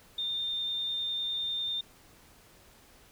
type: tone with vibrato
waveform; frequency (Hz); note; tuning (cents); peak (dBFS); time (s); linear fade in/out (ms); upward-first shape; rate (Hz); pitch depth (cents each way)
sine; 3619; A7; +48; -30; 0.18-1.81; 5; triangle; 10; 11
effects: pink hiss -58 dBFS RMS until 3.11 s